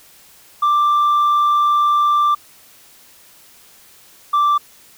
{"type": "tone pair in turn", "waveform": "sine", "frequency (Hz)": [1179, 1172.5], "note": ["D6", "D6"], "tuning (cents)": [6, -3], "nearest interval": "unison", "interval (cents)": 9, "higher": "first", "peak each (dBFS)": [-9, -9], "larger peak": "neither", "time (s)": [[0.62, 2.35], [4.33, 4.58]], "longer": "first", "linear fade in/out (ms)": 10, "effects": ["tanh soft clip ceiling -11 dBFS", "white hiss -47 dBFS RMS until 4.97 s"]}